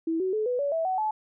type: tone with pitch steps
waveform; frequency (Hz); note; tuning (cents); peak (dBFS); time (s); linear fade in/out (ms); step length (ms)
sine; 326.5 / 375.1 / 430.8 / 494.9 / 568.5 / 653 / 750.1 / 861.6; E4 / F#4 / A4 / B4 / C#5 / E5 / F#5 / A5; -17 / +24 / -37 / +4 / +44 / -17 / +23 / -37; -24; 0.07-1.11; 5; 130
effects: none